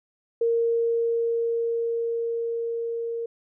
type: tone with level ramp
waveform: sine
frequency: 463.6 Hz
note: A#4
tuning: 10 cents flat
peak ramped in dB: -19 to -27 dBFS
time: 0.41-3.26 s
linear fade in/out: 5 ms
effects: none